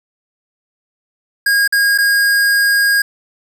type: tone with dropouts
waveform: square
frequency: 1630 Hz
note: G#6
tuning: 33 cents flat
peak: -11 dBFS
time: 1.46-3.02 s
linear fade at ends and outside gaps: 5 ms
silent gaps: 1.677-1.724 / 1.978-1.984 s
effects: 8-bit